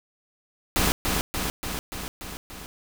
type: noise with echo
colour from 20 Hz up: pink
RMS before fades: -22 dBFS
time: 0.76-0.92 s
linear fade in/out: 0 ms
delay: 290 ms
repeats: 6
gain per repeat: -3 dB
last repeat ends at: 2.66 s
effects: none